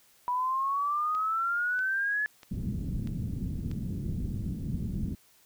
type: exponential sweep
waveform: sine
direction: up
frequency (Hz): 977 to 1720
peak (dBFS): -26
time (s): 0.28-2.26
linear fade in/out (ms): 0
type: click train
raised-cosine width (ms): 0.2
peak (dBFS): -30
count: 5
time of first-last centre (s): 1.15-3.714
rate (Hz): 1.56
type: low-pass noise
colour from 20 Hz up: white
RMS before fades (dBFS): -33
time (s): 2.51-5.15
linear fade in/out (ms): 5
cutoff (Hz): 210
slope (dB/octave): 24
effects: white hiss -62 dBFS RMS until 5.45 s